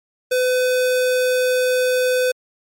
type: tone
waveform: square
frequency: 505 Hz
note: B4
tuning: 39 cents sharp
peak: -16 dBFS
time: 0.31-2.32 s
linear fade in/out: 10 ms
effects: MP3 64 kbps